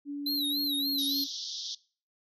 sine tone with pitch glide, 286.6 to 278.8 Hz, D4 to C#4, -42 to +10 cents, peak -33 dBFS, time 0.05-1.27 s, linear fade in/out 50 ms, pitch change -48 cents, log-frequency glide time 0.66-0.84 s
square tone with vibrato, 3991 Hz, B7, 17 cents sharp, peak -29 dBFS, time 0.26-1.24 s, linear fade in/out 5 ms, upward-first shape sine, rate 3.5 Hz, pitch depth 120 cents each way
pink band-pass noise, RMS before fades -38 dBFS, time 0.98-1.75 s, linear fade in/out 5 ms, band 3300 to 6000 Hz, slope 96 dB/octave
effects noise-tail reverb RT60 0.4 s tail -21 dB re dry

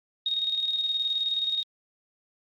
sine tone with tremolo, 3729 Hz, A#7, in tune, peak -23 dBFS, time 0.26-1.63 s, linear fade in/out 2 ms, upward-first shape square, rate 19 Hz, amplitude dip 45%, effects Opus 24 kbps

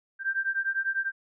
sine beating tone pair, 1572 / 1582 Hz, G6 / G6, +4 / +15 cents, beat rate 10 Hz, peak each -29 / -29 dBFS, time 0.19-1.12 s, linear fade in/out 50 ms, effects none

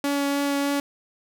sawtooth tone with vibrato, 282.4 Hz, C#4, 32 cents sharp, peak -18 dBFS, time 0.04-0.8 s, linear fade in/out 2 ms, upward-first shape triangle, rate 3.3 Hz, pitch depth 10 cents each way, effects none

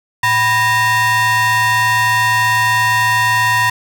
square ring-modulated tone, 435.8 Hz, A4, 17 cents flat, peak -9 dBFS, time 0.23-3.7 s, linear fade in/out 5 ms, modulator 1420 Hz, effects none

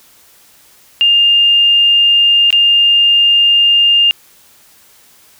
sine tone with dropouts, 2810 Hz, F7, 10 cents sharp, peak -6 dBFS, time 1.01-4.11 s, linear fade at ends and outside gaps 0 ms, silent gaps 2.505-2.527 s, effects white hiss -46 dBFS RMS until 5.39 s

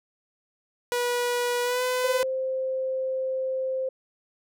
sawtooth tone with pitch glide, 486.3 to 504.3 Hz, B4 to B4, -27 to +36 cents, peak -20 dBFS, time 0.92-2.23 s, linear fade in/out 0 ms, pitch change +63 cents, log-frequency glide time 1.63-1.83 s
sine tone, 523.3 Hz, C5, in tune, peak -25 dBFS, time 2.04-3.89 s, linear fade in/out 5 ms
effects none

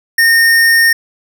square tone, 1835 Hz, A#6, 28 cents flat, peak -7 dBFS, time 0.18-0.93 s, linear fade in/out 5 ms, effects none

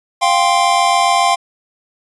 square chord, F suspended second, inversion none, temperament just, 698.5 / 785.8 / 1047.7 Hz, F5 / G5 / C6, 0 / +4 / +2 cents, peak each -16 dBFS, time 0.21-1.36 s, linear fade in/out 20 ms, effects resampled to 24000 Hz

